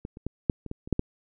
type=clicks; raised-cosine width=3 ms; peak=-22 / -29 / -17 / -8 / -24 / -20 / -27 / -9 / -11 dBFS; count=9; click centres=0.051 / 0.171 / 0.266 / 0.498 / 0.663 / 0.714 / 0.875 / 0.927 / 0.994 s; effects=none